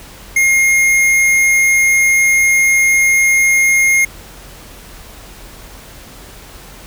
triangle tone with hard clipping, 2137 Hz, C7, 36 cents sharp, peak -10 dBFS, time 0.36-4.05 s, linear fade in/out 5 ms, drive 18 dB, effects added 44 Hz sine -39 dBFS peak until 6.86 s + pink hiss -37 dBFS RMS until 6.86 s

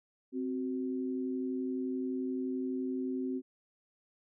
sine tone pair together, 260.8 / 372.4 Hz, C4 / F#4, -5 / +11 cents, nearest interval tritone, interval 616 cents, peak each -33 / -38 dBFS, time 0.32-3.42 s, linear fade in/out 50 ms, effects none

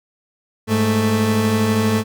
30% pulse tone pair together, 103.9 / 220.2 Hz, G#2 / A3, +1 / +2 cents, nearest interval octave + minor second, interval 1301 cents, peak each -17 / -14 dBFS, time 0.67-2.04 s, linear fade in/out 50 ms, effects none

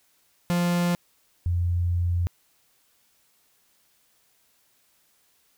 45% pulse / sine tone pair in turn, 174.61 / 87.31 Hz, F3 / F2, 0 / 0 cents, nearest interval octave, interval 1200 cents, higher first, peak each -21 dBFS, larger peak neither, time 0.5-0.95 / 1.46-2.27 s, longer second, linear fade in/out 0 ms, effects white hiss -65 dBFS RMS until 5.57 s

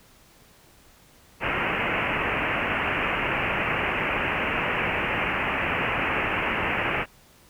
white low-pass noise, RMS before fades -26 dBFS, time 1.4-7.06 s, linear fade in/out 50 ms, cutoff 2800 Hz, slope 96 dB/octave, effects pink hiss -55 dBFS RMS until 7.49 s

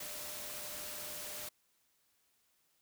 sine tone in noise, 600 Hz, D5, 37 cents sharp, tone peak -54 dBFS, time 0-1.49 s, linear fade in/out 5 ms, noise white, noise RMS -44 dBFS, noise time 0-1.49 s, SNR -13 dB, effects white hiss -75 dBFS RMS until 2.81 s

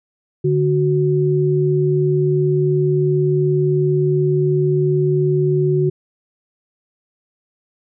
sine tone pair together, 146.6 / 369.4 Hz, D3 / F#4, -3 / -3 cents, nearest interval octave + major third, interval 1600 cents, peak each -16 dBFS, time 0.44-5.9 s, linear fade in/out 10 ms, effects none

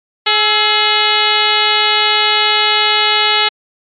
harmonic tone with a mistuned harmonic, 422.7 Hz, G#4, 31 cents sharp, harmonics 1 / 2 / 3 / 4 / 5 / 6 / 7 / 8 / 9 / 10, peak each -23 / -18 / -19 / -22 / -18 / -21 / -17 / -18 / -20 / -20 dBFS, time 0.26-3.49 s, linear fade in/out 10 ms, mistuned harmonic 3, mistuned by +65 cents, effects MP3 64 kbps

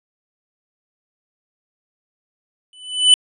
square tone with exponential growth, 2996 Hz, F#7, 21 cents sharp, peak -5 dBFS, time 2.73-3.14 s, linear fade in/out 1 ms, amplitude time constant 87 ms, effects resampled to 24000 Hz

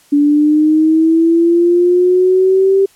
sine linear sweep, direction up, 287.1 to 392 Hz, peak -7 dBFS, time 0.12-2.86 s, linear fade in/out 10 ms, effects white hiss -49 dBFS RMS until 2.95 s + low-pass 12000 Hz 12 dB/octave

